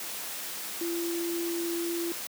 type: tone in noise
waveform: sine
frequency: 340 Hz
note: F4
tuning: 46 cents flat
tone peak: -29 dBFS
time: 0.81-2.12 s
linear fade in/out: 2 ms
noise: white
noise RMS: -37 dBFS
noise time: 0-2.27 s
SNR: +5 dB
effects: high-pass 200 Hz 12 dB/octave